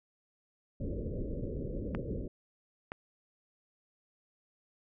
pink low-pass noise, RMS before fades -37 dBFS, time 0.8-2.28 s, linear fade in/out 5 ms, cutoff 570 Hz, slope 96 dB/octave
clicks, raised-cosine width 0.5 ms, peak -23 dBFS, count 2, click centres 1.949 / 2.919 s
effects none

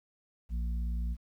harmonic tone, 58.27 Hz, A#1, in tune, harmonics 1 / 3 / 4, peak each -30 / -44 / -49 dBFS, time 0.49-1.17 s, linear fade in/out 50 ms, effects 11-bit

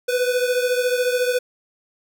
square beating tone pair, 493.9 / 507.9 Hz, B4 / B4, 0 / +48 cents, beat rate 14 Hz, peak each -20 / -25 dBFS, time 0.08-1.39 s, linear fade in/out 10 ms, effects none

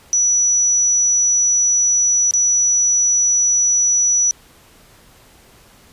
sine tone with dropouts, 5900 Hz, F#8, 6 cents flat, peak -12 dBFS, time 0.13-4.31 s, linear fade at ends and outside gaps 0 ms, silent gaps 2.31-2.337 s, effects pink hiss -48 dBFS RMS until 5.92 s + resampled to 32000 Hz

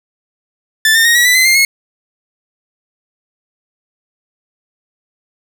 sawtooth tone with pitch steps, 1760 / 1813.7 / 1869 / 1926 / 1984.7 / 2045 / 2108 / 2172 Hz, A6 / A#6 / A#6 / B6 / B6 / C7 / C7 / C#7, 0 / -48 / +4 / -44 / +8 / -40 / +12 / -36 cents, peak -4 dBFS, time 0.85-1.65 s, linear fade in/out 2 ms, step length 100 ms, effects none

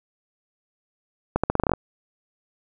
accelerating click train, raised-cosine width 1 ms, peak -6 dBFS, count 10, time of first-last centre 1.36-1.736 s, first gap 76 ms, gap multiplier 0.84, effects none

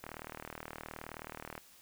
click train, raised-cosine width 0.5 ms, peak -27 dBFS, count 61, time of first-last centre 0.04-1.578 s, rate 39 Hz, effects white hiss -60 dBFS RMS until 1.81 s

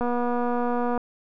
click train, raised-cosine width 1 ms, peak -14 dBFS, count 235, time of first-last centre 0.01-0.977 s, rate 242 Hz, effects none

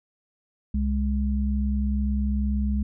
sine tone pair together, 65.42 / 207.7 Hz, C2 / G#3, 0 / 0 cents, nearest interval octave + minor sixth, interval 2000 cents, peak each -23 / -26 dBFS, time 0.74-2.83 s, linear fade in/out 5 ms, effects none

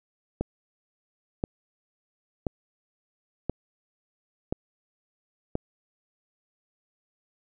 click train, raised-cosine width 2 ms, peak -13 dBFS, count 6, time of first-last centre 0.41-5.554 s, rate 0.972 Hz, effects none

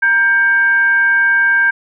sine tone with frequency modulation, 1585 Hz, G6, 19 cents sharp, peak -9 dBFS, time 0.02-1.71 s, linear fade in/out 10 ms, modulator 646 Hz, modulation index 0.32, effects none

